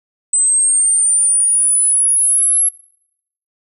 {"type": "linear sweep", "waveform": "sine", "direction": "up", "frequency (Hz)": [8060, 11175], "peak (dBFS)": -10, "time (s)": [0.33, 2.69], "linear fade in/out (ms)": 5, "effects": ["noise-tail reverb RT60 0.8 s tail -25 dB re dry"]}